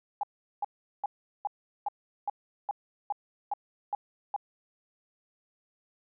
sine tone bursts, 818 Hz, G#5, 26 cents flat, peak -27 dBFS, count 11, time 0.21-4.363 s, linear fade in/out 2 ms, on 23 ms, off 390 ms, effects none

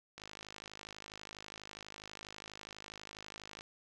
click train, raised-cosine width 0.2 ms, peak -29 dBFS, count 180, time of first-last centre 0.18-3.609 s, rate 52.2 Hz, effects none

